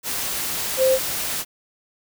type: tone in noise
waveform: sine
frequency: 523.3 Hz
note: C5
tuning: in tune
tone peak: -14 dBFS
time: 0.77-0.99 s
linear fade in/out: 50 ms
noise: white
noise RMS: -26 dBFS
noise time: 0.03-1.45 s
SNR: +9 dB
effects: none